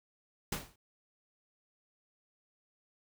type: noise with exponential decay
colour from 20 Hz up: pink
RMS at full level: -32 dBFS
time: 0.52-0.76 s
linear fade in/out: 5 ms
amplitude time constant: 52 ms
effects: none